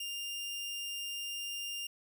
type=tone; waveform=sawtooth; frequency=2801 Hz; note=F7; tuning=4 cents sharp; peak=-34 dBFS; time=0-1.87 s; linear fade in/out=5 ms; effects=none